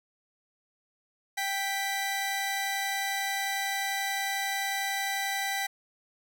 sawtooth tone pair together, 784 / 1975.6 Hz, G5 / B6, 0 / 0 cents, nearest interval octave + major third, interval 1600 cents, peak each -28 dBFS, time 1.37-5.67 s, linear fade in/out 10 ms, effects none

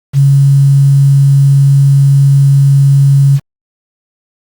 sine tone with quantisation, 138.8 Hz, C#3, 3 cents sharp, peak -3 dBFS, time 0.13-3.4 s, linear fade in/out 50 ms, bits 5, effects Opus 48 kbps

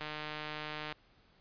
click train, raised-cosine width 0.3 ms, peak -24 dBFS, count 140, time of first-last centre 0.01-0.924 s, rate 152 Hz, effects pink hiss -66 dBFS RMS until 1.4 s + resampled to 11025 Hz

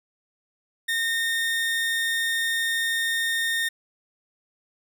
30% pulse tone, 1833 Hz, A#6, 30 cents flat, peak -20 dBFS, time 0.88-3.69 s, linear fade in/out 10 ms, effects none

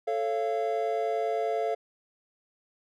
triangle chord, A augmented, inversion none, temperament just, 440 / 550 / 687.5 Hz, A4 / C#5 / E#5, 0 / -14 / -27 cents, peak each -28 / -32 / -27 dBFS, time 0.07-1.75 s, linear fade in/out 10 ms, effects none

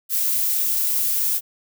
violet noise, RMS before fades -21 dBFS, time 0.09-1.41 s, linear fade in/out 50 ms, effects none

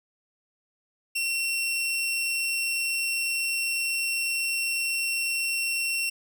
sawtooth tone, 2722 Hz, F7, 45 cents flat, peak -22 dBFS, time 1.15-6.1 s, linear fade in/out 10 ms, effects none

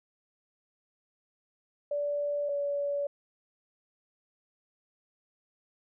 sine tone pair in turn, 580 / 571 Hz, D5 / D5, -22 / -49 cents, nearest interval unison, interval 27 cents, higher first, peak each -28 / -28 dBFS, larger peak neither, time 1.91-2.49 / 2.49-3.07 s, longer neither, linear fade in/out 5 ms, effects none

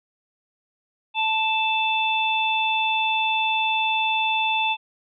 harmonic tone, 880 Hz, A5, in tune, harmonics 1 / 3 / 4, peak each -23 / -23 / -27 dBFS, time 1.14-4.77 s, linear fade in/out 50 ms, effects none

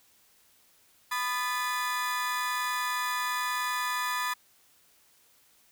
35% pulse tone cluster, 997 / 1227 / 1734 Hz, B5 / D#6 / A6, +16 / -25 / -26 cents, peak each -30 / -32 / -32 dBFS, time 1.11-4.34 s, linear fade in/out 10 ms, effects white hiss -63 dBFS RMS until 5.71 s

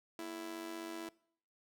sawtooth tone with amplitude modulation, 331.5 Hz, E4, 10 cents sharp, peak -35 dBFS, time 0.19-1.09 s, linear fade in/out 2 ms, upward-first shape sine, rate 95.8 Hz, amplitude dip 70%, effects noise-tail reverb RT60 0.6 s tail -22 dB re dry

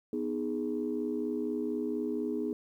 sine chord, G# minor, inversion first, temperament equal, 246.9 / 311.1 / 415.3 Hz, B3 / D#4 / G#4, 0 / 0 / 0 cents, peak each -34 dBFS, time 0.13-2.53 s, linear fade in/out 2 ms, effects tanh soft clip ceiling -22 dBFS + 11-bit

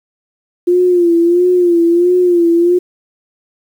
sine tone with vibrato, 349.2 Hz, F4, in tune, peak -7 dBFS, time 0.67-2.79 s, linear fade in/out 10 ms, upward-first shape sine, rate 1.5 Hz, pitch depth 64 cents each way, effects 7-bit

